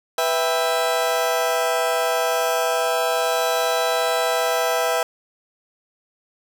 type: chord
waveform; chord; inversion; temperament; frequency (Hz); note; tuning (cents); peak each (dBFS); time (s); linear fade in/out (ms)
30% pulse; E minor; second; just; 494.4 / 659.3 / 791.1; B4 / E5 / G5; +2 / 0 / +16; -21 / -19 / -23; 0.18-5.03; 2
effects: none